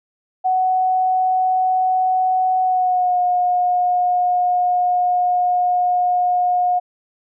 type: tone with pitch glide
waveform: sine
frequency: 744 to 719.5 Hz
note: F#5 to F#5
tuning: +9 to -49 cents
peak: -14 dBFS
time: 0.44-6.8 s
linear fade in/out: 20 ms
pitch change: -58 cents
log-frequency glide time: 2.62-3.2 s
effects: none